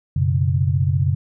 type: chord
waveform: sine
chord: F# suspended fourth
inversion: none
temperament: equal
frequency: 92.5 / 123.47 / 138.59 Hz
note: F#2 / B2 / C#3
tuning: 0 / 0 / 0 cents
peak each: -19 / -22 / -19 dBFS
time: 0.16-1.15 s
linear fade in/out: 5 ms
effects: none